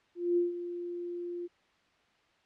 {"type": "tone with ADSR envelope", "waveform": "sine", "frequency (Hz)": 349.2, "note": "F4", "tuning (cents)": 0, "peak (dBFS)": -23, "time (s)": [0.15, 1.48], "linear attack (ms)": 220, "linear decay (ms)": 150, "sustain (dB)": -12, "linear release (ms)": 27, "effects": ["white hiss -67 dBFS RMS until 2.45 s", "low-pass 3000 Hz 12 dB/octave"]}